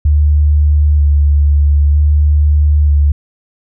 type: tone with vibrato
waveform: sine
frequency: 73.42 Hz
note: D2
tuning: in tune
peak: -6 dBFS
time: 0.05-3.12 s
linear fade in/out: 5 ms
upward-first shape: square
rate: 0.53 Hz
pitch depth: 19 cents each way
effects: none